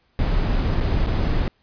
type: noise with dropouts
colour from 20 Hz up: brown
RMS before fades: -20 dBFS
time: 0.19-1.48 s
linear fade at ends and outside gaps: 1 ms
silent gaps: 0.803-0.808 / 1.064-1.07 s
effects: pink hiss -64 dBFS RMS until 1.62 s + resampled to 11025 Hz